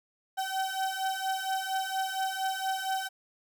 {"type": "beating tone pair", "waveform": "35% pulse", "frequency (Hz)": [764, 768.3], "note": ["G5", "G5"], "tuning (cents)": [-45, -35], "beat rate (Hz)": 4.3, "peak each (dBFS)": -31, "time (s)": [0.37, 3.09], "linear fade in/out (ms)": 20, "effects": []}